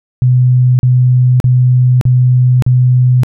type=tone bursts; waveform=sine; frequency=125.9 Hz; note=B2; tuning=34 cents sharp; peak=-5 dBFS; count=5; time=0.22-3.234 s; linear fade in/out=0 ms; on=570 ms; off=41 ms; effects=none